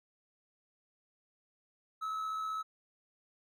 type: tone with amplitude modulation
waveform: triangle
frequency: 1294 Hz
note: E6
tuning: 32 cents flat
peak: -31 dBFS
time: 2.01-2.63 s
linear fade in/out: 20 ms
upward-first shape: sine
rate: 75.4 Hz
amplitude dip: 35%
effects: none